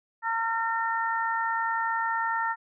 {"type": "harmonic tone", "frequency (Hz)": 455.4, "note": "A#4", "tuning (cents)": -40, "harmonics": [2, 3, 4], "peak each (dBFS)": [-28, -30, -31], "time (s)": [0.22, 2.56], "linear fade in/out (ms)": 50, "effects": []}